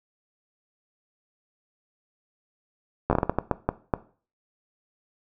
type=slowing click train; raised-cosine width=1 ms; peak=-7 dBFS; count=11; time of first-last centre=3.1-3.938 s; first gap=12 ms; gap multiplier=1.4; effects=noise-tail reverb RT60 0.4 s tail -17 dB re dry